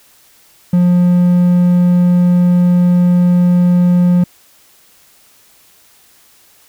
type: tone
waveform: triangle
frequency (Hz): 177.3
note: F3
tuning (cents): +26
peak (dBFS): -5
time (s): 0.73-4.24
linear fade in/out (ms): 5
effects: white hiss -48 dBFS RMS until 6.68 s